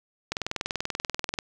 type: click train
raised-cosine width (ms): 0.2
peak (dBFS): -11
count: 23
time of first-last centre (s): 0.32-1.388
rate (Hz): 20.6
effects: none